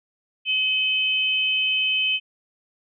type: tone pair together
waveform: sine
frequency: 2559 / 3054 Hz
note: D#7 / G7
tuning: +48 / -46 cents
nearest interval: minor third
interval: 306 cents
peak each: -22 / -22 dBFS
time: 0.45-2.2 s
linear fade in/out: 50 ms
effects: none